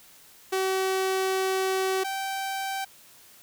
sawtooth tone pair in turn, 380 / 776.9 Hz, F#4 / G5, +46 / -16 cents, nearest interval octave, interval 1238 cents, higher second, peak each -20 / -25 dBFS, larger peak first, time 0.52-2.04 / 2.04-2.85 s, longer first, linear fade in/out 10 ms, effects white hiss -53 dBFS RMS until 3.42 s

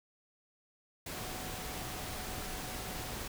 sine tone in noise, 741 Hz, F#5, 2 cents sharp, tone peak -50 dBFS, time 1.14-3.14 s, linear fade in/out 5 ms, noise pink, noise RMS -41 dBFS, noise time 1.06-3.28 s, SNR -12 dB, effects none

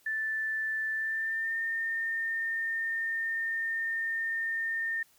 sine tone with pitch glide, 1760 to 1817.9 Hz, A6 to A#6, 0 to -44 cents, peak -29 dBFS, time 0.06-5.03 s, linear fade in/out 5 ms, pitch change +56 cents, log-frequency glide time 0.93-1.59 s, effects white hiss -64 dBFS RMS until 5.18 s

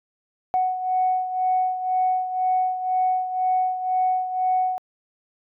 sine beating tone pair, 741 / 743 Hz, F#5 / F#5, +2 / +7 cents, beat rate 2 Hz, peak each -20 / -26 dBFS, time 0.54-4.78 s, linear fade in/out 0 ms, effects tanh soft clip ceiling -12 dBFS

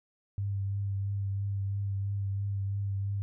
sine tone with vibrato, 99.2 Hz, G2, 21 cents sharp, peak -29 dBFS, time 0.38-3.22 s, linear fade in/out 0 ms, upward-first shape triangle, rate 3 Hz, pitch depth 24 cents each way, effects none

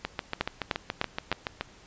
two click trains, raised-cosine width 0.3 ms, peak -13 / -9 dBFS, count 12 / 4, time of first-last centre 0.05-1.61 / 0.41-1.316 s, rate 7.05 / 3.31 Hz, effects pink hiss -54 dBFS RMS until 1.86 s + resampled to 16000 Hz

